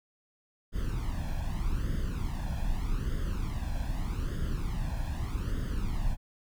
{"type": "noise with flanger", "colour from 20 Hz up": "brown", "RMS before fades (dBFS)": -31, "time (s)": [0.72, 6.17], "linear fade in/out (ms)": 50, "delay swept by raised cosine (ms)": [0.6, 1.22], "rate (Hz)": 0.82, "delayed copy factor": 0.75, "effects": []}